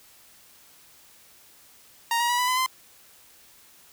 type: tone with pitch steps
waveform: sawtooth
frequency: 932.3 / 951.9 / 971.9 / 992.3 / 1013.2 / 1034.5 Hz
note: A#5 / A#5 / B5 / B5 / B5 / C6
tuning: 0 / +36 / -28 / +8 / +44 / -20 cents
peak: -18 dBFS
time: 2.11-2.662 s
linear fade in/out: 2 ms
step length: 92 ms
effects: white hiss -54 dBFS RMS until 3.92 s